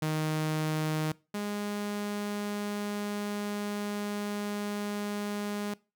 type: tone pair in turn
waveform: sawtooth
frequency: 155.56 / 206 Hz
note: D#3 / G#3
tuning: 0 / -14 cents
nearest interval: perfect fourth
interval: 486 cents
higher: second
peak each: -24 / -28 dBFS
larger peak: first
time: 0.02-1.12 / 1.34-5.74 s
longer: second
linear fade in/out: 5 ms
effects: noise-tail reverb RT60 0.3 s tail -22 dB re dry